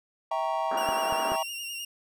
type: chord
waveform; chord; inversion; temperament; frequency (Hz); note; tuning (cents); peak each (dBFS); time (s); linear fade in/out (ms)
triangle; E diminished seventh; none; equal with one note detuned; 649.8 / 784 / 932.3 / 1108.7; E5 / G5 / Bb5 / Db6; -25 / 0 / 0 / 0; -29 / -30 / -29 / -33; 0.31-1.43; 5
type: band-pass noise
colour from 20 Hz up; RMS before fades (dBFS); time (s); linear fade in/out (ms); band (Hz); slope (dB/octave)
white; -35; 0.71-1.36; 5; 210 to 1600; 48
type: tone with vibrato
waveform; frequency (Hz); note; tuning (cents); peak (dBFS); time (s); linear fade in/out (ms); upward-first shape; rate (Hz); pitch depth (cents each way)
sawtooth; 2794; F7; 0; -31; 0.77-1.85; 5; sine; 9.8; 39
type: clicks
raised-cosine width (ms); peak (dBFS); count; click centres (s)
3; -27; 3; 0.889 / 1.125 / 1.319
effects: none